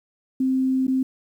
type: tone with dropouts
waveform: sine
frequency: 261.6 Hz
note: C4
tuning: in tune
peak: -18 dBFS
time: 0.4-1.03 s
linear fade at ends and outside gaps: 5 ms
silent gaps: 0.869-0.879 s
effects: 9-bit